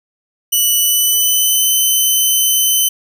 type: tone with pitch glide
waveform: 5% pulse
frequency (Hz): 2966 to 3046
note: F#7 to F#7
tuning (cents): +4 to +50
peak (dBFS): -3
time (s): 0.52-2.89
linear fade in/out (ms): 10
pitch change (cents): +46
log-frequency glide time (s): 0.77-1.7
effects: none